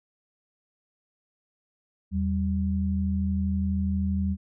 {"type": "tone pair together", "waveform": "sine", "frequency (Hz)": [81.61, 194.1], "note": ["E2", "G3"], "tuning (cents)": [-17, -17], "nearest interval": "octave + minor third", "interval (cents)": 1500, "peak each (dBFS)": -26, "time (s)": [2.11, 4.37], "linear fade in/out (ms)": 50, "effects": []}